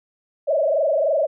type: tone with frequency modulation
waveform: sine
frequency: 600 Hz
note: D5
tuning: 37 cents sharp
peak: -16 dBFS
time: 0.47-1.27 s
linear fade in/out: 20 ms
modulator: 23.3 Hz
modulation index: 2.5
effects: none